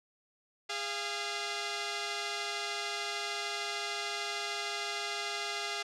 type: tone pair together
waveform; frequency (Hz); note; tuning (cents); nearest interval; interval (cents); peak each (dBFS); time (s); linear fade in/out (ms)
5% pulse; 410.5 / 688.6; G#4 / F5; -20 / -25; major sixth; 895; -25; 0.69-5.83; 10
effects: low-pass 6000 Hz 12 dB/octave